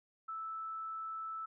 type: tone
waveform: sine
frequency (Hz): 1315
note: E6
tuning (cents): -5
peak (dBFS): -39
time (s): 0.28-1.46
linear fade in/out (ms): 10
effects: none